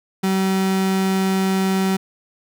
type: tone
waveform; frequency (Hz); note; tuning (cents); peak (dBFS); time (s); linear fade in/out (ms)
35% pulse; 190.8; G3; -47; -15; 0.23-1.97; 10
effects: none